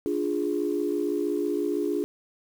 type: chord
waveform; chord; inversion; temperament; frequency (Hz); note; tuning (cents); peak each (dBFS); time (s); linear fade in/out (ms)
sine; D diminished; none; equal; 293.7 / 349.2 / 415.3; D4 / F4 / Ab4; 0 / 0 / 0; -28; 0.06-2.04; 0
effects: tanh soft clip ceiling -15 dBFS + 8-bit